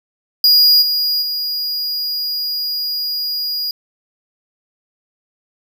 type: tone with level steps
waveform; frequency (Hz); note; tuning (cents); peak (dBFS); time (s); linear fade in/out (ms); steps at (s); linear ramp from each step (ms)
square; 4875; D#8; -36; -8 / -15 / -19; 0.44-3.71; 2; 0.81 / 1.21; 20
effects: none